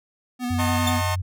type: tone with vibrato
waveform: square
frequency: 246.9 Hz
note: B3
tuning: in tune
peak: -25 dBFS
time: 0.39-1.02 s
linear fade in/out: 50 ms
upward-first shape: square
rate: 10 Hz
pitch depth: 20 cents each way
type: tone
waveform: sine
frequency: 92.5 Hz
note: F#2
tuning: in tune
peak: -23 dBFS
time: 0.5-1.22 s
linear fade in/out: 10 ms
type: chord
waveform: sawtooth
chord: D# diminished seventh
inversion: none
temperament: just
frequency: 622.3 / 746.7 / 896 / 1075.3 Hz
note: D#5 / F#5 / A5 / C6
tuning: 0 / +16 / +31 / +47 cents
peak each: -26 / -30 / -25 / -25 dBFS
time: 0.58-1.16 s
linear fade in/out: 20 ms
type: tone with exponential decay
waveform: sawtooth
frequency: 3561 Hz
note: A7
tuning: 20 cents sharp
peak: -18 dBFS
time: 0.87-0.96 s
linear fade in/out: 5 ms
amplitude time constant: 19 ms
effects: none